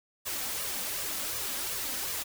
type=noise with flanger; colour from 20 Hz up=white; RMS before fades=-34 dBFS; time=0.25-2.24 s; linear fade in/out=20 ms; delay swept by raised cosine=1.7 to 3.9 ms; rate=2.7 Hz; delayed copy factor=+0.6; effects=none